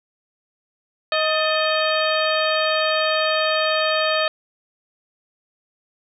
harmonic tone with a mistuned harmonic, 627 Hz, D#5, 13 cents sharp, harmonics 1 / 2 / 3 / 4 / 5 / 6 / 7, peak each -21 / -24 / -26 / -27 / -28 / -29 / -29 dBFS, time 1.12-4.28 s, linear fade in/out 2 ms, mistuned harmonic 3, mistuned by -92 cents, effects none

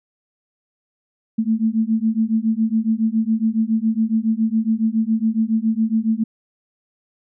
sine beating tone pair, 218.6 / 225.8 Hz, A3 / A3, -11 / +45 cents, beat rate 7.2 Hz, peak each -19 dBFS, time 1.38-6.24 s, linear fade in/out 10 ms, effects none

